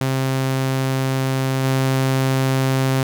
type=tone with level steps; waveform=sawtooth; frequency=132.7 Hz; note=C3; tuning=25 cents sharp; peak=-14 / -12 dBFS; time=0.01-3.03 s; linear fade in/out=2 ms; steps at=1.63 s; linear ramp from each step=20 ms; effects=9-bit